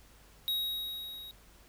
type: tone with level ramp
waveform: square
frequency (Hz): 3800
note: A#7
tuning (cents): +33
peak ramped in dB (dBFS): -29 to -45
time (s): 0.48-1.31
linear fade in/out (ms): 0
effects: added 50 Hz sine -60 dBFS peak until 1.68 s + pink hiss -60 dBFS RMS until 1.68 s